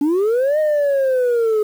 sine linear two-way sweep, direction up then down, 277.2 to 622.3 to 419.2 Hz, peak -11 dBFS, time 0.01-1.63 s, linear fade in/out 5 ms, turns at 0.59 s, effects tanh soft clip ceiling -13 dBFS + 7-bit

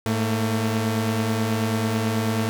sawtooth tone pair together, 108.1 / 225.4 Hz, A2 / A3, -30 / +42 cents, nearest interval octave + minor second, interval 1272 cents, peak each -20 dBFS, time 0.06-2.49 s, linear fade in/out 0 ms, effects none

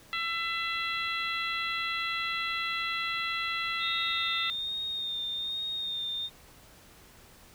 harmonic tone, 670 Hz, E5, 28 cents sharp, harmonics 2 / 3 / 4 / 5 / 6, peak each -35 / -34 / -36 / -37 / -40 dBFS, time 0.13-4.5 s, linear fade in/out 0 ms
sine tone with vibrato, 3669 Hz, A#7, 28 cents flat, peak -31 dBFS, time 3.79-6.3 s, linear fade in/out 50 ms, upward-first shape sine, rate 1.2 Hz, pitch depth 25 cents each way
effects pink hiss -55 dBFS RMS until 7.54 s

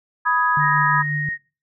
sine chord, G# minor, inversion first, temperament equal with one note detuned, 987.8 / 1253.2 / 1661.2 Hz, B5 / D#6 / G#6, 0 / +12 / 0 cents, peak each -20 dBFS, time 0.25-1.03 s, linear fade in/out 20 ms
sine tone with tremolo, 148.9 Hz, D3, 24 cents sharp, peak -22 dBFS, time 0.57-1.29 s, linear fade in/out 2 ms, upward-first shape sine, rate 5.6 Hz, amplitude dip 30%
sine tone, 1865 Hz, A#6, in tune, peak -23 dBFS, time 0.59-1.38 s, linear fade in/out 50 ms
effects noise-tail reverb RT60 0.4 s tail -24 dB re dry

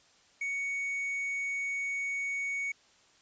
triangle tone with hard clipping, 2230 Hz, C#7, 10 cents sharp, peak -32 dBFS, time 0.41-2.72 s, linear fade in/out 5 ms, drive 6 dB, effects white hiss -63 dBFS RMS until 3.21 s + resampled to 16000 Hz

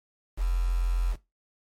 sine tone with quantisation, 43.65 Hz, F1, in tune, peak -22 dBFS, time 0.37-1.16 s, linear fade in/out 50 ms, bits 7, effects noise-tail reverb RT60 0.2 s tail -17 dB re dry + MP3 64 kbps

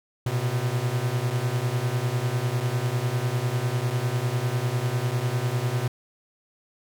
45% pulse beating tone pair, 117.7 / 127.7 Hz, A#2 / C3, +17 / -42 cents, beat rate 10 Hz, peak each -27 / -26 dBFS, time 0.26-5.88 s, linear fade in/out 5 ms, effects none

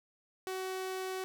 sawtooth tone, 375.8 Hz, F#4, 27 cents sharp, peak -32 dBFS, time 0.47-1.24 s, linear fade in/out 0 ms, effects none

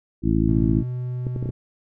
harmonic tone, 54.6 Hz, A1, 13 cents flat, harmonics 1 / 2 / 3 / 4 / 5 / 6, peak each -24 / -24 / -24 / -24 / -24 / -24 dBFS, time 0.22-0.84 s, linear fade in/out 50 ms
triangle tone, 124.6 Hz, B2, 16 cents sharp, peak -23 dBFS, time 0.48-1.51 s, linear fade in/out 10 ms
clicks, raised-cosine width 3 ms, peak -16 dBFS, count 5, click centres 1.268 / 1.362 / 1.427 / 1.458 / 1.491 s
effects none

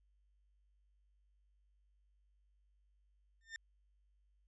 40% pulse tone with exponential growth, 1806 Hz, A6, 45 cents sharp, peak -39 dBFS, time 3.41-3.56 s, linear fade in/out 1 ms, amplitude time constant 31 ms, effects added 50 Hz sine -70 dBFS peak until 4.47 s + resampled to 22050 Hz

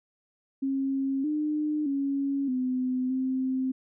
sine tone with pitch steps, 270.5 / 302.2 / 277.2 / 254.9 / 260.7 Hz, C#4 / D4 / C#4 / C4 / C4, -42 / +50 / 0 / -45 / -6 cents, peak -25 dBFS, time 0.62-3.72 s, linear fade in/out 10 ms, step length 620 ms, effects none

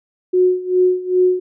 sine tone with tremolo, 365.5 Hz, F#4, 21 cents flat, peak -9 dBFS, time 0.33-1.4 s, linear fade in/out 10 ms, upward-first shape sine, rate 2.5 Hz, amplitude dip 85%, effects none

